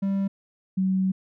triangle / sine tone pair in turn, 196 / 188.93 Hz, G3 / F#3, 0 / +36 cents, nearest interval minor second, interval 64 cents, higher first, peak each -20 dBFS, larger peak neither, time 0.02-0.28 / 0.77-1.12 s, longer second, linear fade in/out 10 ms, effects none

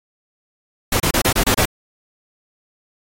pink noise bursts, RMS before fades -17 dBFS, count 7, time 0.92-1.654 s, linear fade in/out 5 ms, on 80 ms, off 29 ms, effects AAC 48 kbps

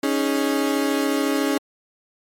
35% pulse chord, C# suspended second, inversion none, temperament equal, 277.2 / 311.1 / 415.3 Hz, C#4 / D#4 / G#4, 0 / 0 / 0 cents, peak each -20 / -23 / -24 dBFS, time 0.03-1.58 s, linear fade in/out 5 ms, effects MP3 64 kbps

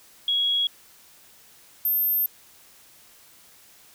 sine tone pair in turn, 3322 / 13288 Hz, G#7 / G#9, 0 / 0 cents, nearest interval 2 octaves, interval 2400 cents, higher second, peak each -20 dBFS, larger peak neither, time 0.28-0.67 / 1.85-2.26 s, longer second, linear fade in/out 2 ms, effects white hiss -53 dBFS RMS until 3.94 s

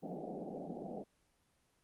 pink band-pass noise, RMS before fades -44 dBFS, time 0.02-1.04 s, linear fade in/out 20 ms, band 160 to 790 Hz, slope 96 dB/octave, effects pink hiss -75 dBFS RMS until 1.83 s + Opus 24 kbps

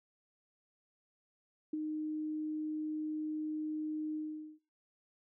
sine tone with ADSR envelope, 308.1 Hz, D#4, 17 cents flat, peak -31 dBFS, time 1.73-4.59 s, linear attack 6 ms, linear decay 18 ms, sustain -4 dB, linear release 440 ms, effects noise-tail reverb RT60 0.4 s tail -24 dB re dry

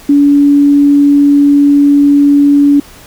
sine tone, 285.7 Hz, D4, 48 cents flat, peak -3 dBFS, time 0.09-2.8 s, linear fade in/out 5 ms, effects pink hiss -36 dBFS RMS until 3.06 s

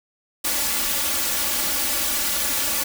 white noise with comb filter, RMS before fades -23 dBFS, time 0.44-2.84 s, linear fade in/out 10 ms, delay 3.5 ms, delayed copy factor +1, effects none

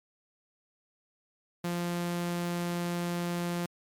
sawtooth tone, 173.8 Hz, F3, 8 cents flat, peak -26 dBFS, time 1.64-3.66 s, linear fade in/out 5 ms, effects MP3 96 kbps

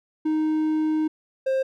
triangle tone pair in turn, 311.1 / 530 Hz, D#4 / C5, 0 / +22 cents, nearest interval major sixth, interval 922 cents, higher second, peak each -18 dBFS, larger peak neither, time 0.25-1.08 / 1.46-1.63 s, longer first, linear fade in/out 10 ms, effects none

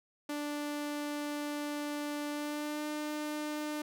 sawtooth tone with pitch glide, 293.7 to 300.7 Hz, D4 to D4, 0 to +41 cents, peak -31 dBFS, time 0.29-3.82 s, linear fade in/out 5 ms, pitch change +41 cents, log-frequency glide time 2.3-2.89 s, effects none

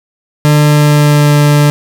40% pulse tone with pitch glide, 149 to 146.95 Hz, D3 to D3, +25 to +1 cents, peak -4 dBFS, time 0.45-1.7 s, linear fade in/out 0 ms, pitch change -24 cents, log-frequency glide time 0.58-1.34 s, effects none

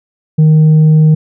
triangle tone with tanh clipping, 155.56 Hz, D#3, in tune, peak -4 dBFS, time 0.38-1.15 s, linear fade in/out 10 ms, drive 7 dB, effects none

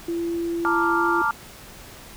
sine tone with pitch glide, 338.5 to 341.6 Hz, E4 to F4, +46 to -38 cents, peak -23 dBFS, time 0.08-1.22 s, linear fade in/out 5 ms, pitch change +16 cents, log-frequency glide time 0.96-1.03 s
sine chord, Bb major seventh, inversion third, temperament equal, 880 / 932.3 / 1174.7 / 1396.9 Hz, A5 / Bb5 / D6 / F6, 0 / 0 / 0 / 0 cents, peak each -26 / -28 / -24 / -23 dBFS, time 0.65-1.31 s, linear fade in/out 0 ms
effects pink hiss -43 dBFS RMS until 2.16 s

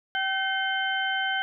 harmonic tone with a mistuned harmonic, 770 Hz, G5, 31 cents flat, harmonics 1 / 2 / 3 / 4, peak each -30 / -27 / -36 / -31 dBFS, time 0.15-1.42 s, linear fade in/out 0 ms, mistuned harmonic 3, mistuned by -150 cents, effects none

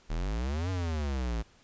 square exponential two-way sweep, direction up then down, 37 to 95 to 53.7 Hz, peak -30 dBFS, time 0.09-1.43 s, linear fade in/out 20 ms, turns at 0.7 s, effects pink hiss -61 dBFS RMS until 1.63 s + resampled to 16000 Hz

